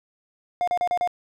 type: tone bursts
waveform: triangle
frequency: 710 Hz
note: F5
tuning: 28 cents sharp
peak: -18 dBFS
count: 5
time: 0.61-1.075 s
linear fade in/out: 0 ms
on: 65 ms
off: 35 ms
effects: none